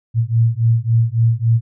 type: beating tone pair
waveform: sine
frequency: 113.3 / 116.9 Hz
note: A#2 / A#2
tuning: -49 / +5 cents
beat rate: 3.6 Hz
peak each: -15 dBFS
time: 0.14-1.61 s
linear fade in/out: 50 ms
effects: none